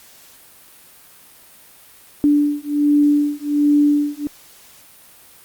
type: beating tone pair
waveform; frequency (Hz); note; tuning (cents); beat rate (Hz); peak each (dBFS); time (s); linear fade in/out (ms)
sine; 291.7 / 293; D4 / D4; -12 / -4; 1.3; -16; 2.24-4.27; 0
effects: white hiss -46 dBFS RMS until 5.44 s + Opus 48 kbps

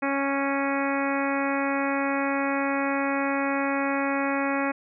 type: harmonic tone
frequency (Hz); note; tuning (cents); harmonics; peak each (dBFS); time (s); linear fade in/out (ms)
276.7; C#4; -3; 1 / 2 / 3 / 4 / 5 / 6 / 7 / 8 / 9; -27 / -30 / -32 / -33 / -34 / -35 / -35 / -36 / -37; 0.02-4.72; 10
effects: none

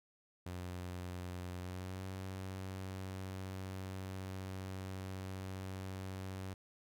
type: tone with pitch glide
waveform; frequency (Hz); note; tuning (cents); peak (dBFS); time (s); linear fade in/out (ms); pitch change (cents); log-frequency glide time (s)
sawtooth; 90 to 94.75; F#2 to F#2; -47 to +42; -38; 0.46-6.54; 5; +89; 1.6-2.05
effects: none

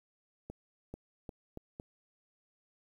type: accelerating click train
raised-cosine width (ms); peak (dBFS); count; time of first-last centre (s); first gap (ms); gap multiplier
2; -29; 5; 0.5-1.799; 440; 0.8
effects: 10-bit

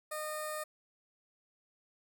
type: tone with notch filter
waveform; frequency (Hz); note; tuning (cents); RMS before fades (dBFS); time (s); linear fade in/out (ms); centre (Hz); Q
10% pulse; 612; D#5; -29; -39; 0.11-0.64; 10; 3000; 0.53
effects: none

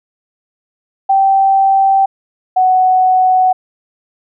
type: tone pair in turn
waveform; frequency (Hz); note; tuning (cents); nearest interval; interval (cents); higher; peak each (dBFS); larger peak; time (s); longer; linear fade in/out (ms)
sine; 778 / 743.6; G5 / F#5; -13 / +8; minor second; 79; first; -7; neither; 1.09-2.06 / 2.56-3.53; neither; 10
effects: none

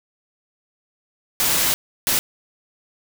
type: noise bursts at uneven times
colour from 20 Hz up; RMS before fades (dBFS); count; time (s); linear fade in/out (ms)
white; -19; 2; 1.4-1.74 / 2.07-2.19; 0
effects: none

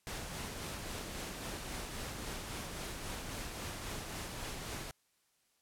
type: noise with tremolo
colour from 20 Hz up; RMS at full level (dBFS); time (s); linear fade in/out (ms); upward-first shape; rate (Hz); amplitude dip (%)
pink; -41; 0.07-4.91; 0; sine; 3.7; 30
effects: white hiss -75 dBFS RMS until 5.61 s + low-pass 12000 Hz 12 dB/octave

